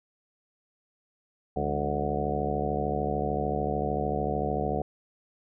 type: harmonic tone with a mistuned harmonic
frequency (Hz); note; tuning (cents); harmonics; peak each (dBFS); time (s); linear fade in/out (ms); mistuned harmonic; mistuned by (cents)
73.42; D2; 0; 1 / 2 / 3 / 4 / 5 / 6 / 7 / 8 / 9 / 10; -35 / -35 / -35 / -38 / -38 / -33 / -36 / -37 / -38 / -32; 1.56-4.82; 5; 3; -93
effects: none